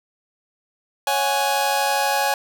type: chord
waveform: sawtooth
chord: C# suspended fourth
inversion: none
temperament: just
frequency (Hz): 554.4 / 739.2 / 831.5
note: C#5 / F#5 / G#5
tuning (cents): 0 / -2 / +2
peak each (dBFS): -21 / -22 / -16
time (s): 1.07-2.34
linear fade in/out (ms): 2
effects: none